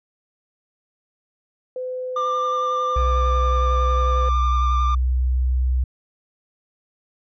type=tone; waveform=sine; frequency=508 Hz; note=B4; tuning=49 cents sharp; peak=-25 dBFS; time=1.76-4.29 s; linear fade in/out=2 ms
type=tone with vibrato; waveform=triangle; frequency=1191 Hz; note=D6; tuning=24 cents sharp; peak=-18 dBFS; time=2.16-4.95 s; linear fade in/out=5 ms; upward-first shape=triangle; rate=11 Hz; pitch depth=24 cents each way
type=tone with pitch glide; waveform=sine; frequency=63 to 63.55 Hz; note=B1 to C2; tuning=+35 to -50 cents; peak=-16 dBFS; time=2.96-5.84 s; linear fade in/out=5 ms; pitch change=+15 cents; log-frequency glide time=4.35-5.67 s
effects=tanh soft clip ceiling -10 dBFS + resampled to 16000 Hz